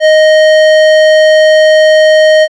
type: tone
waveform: square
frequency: 622.3 Hz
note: D#5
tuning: in tune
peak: -3 dBFS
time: 0-2.48 s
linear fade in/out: 50 ms
effects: low-pass 4000 Hz 12 dB/octave